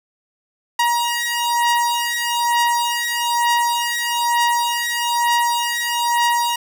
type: beating tone pair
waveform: sawtooth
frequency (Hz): 949 / 950.1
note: A#5 / A#5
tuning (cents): +31 / +33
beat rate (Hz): 1.1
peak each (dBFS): -16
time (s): 0.79-6.56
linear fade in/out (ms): 5
effects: none